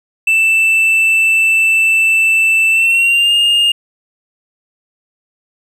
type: tone with pitch glide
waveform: triangle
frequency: 2654 to 2828 Hz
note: E7 to F7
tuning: +11 to +21 cents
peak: -7 dBFS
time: 0.27-3.72 s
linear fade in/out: 5 ms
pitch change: +110 cents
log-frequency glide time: 2.71-3.34 s
effects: none